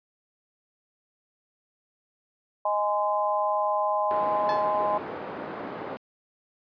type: chord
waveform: sine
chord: Ab major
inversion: second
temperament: equal with one note detuned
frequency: 622.3 / 830.6 / 1030.9 Hz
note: Eb5 / Ab5 / C6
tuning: 0 / 0 / -26 cents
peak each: -27 dBFS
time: 2.65-4.98 s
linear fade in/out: 5 ms
type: band-pass noise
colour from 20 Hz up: pink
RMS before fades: -36 dBFS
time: 4.11-5.97 s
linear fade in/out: 0 ms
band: 300 to 1100 Hz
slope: 12 dB/octave
type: tone with exponential decay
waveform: 30% pulse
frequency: 864 Hz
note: A5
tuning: 32 cents flat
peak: -24 dBFS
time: 4.49-4.75 s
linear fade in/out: 1 ms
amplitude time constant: 56 ms
effects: resampled to 11025 Hz